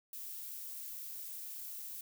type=noise; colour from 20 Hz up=violet; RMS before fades=-45 dBFS; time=0.13-2.01 s; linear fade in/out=2 ms; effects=none